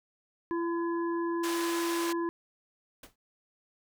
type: harmonic tone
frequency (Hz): 338.2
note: E4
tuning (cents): +44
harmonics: 1 / 3 / 5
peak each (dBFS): -29 / -36 / -44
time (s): 0.51-2.29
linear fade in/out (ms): 0
type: band-pass noise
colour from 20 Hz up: pink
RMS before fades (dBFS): -38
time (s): 1.43-2.13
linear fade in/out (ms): 10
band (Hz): 850 to 13000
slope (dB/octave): 12
type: noise with exponential decay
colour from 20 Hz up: pink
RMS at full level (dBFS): -43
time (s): 3.03-3.16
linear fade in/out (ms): 5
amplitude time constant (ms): 27
effects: none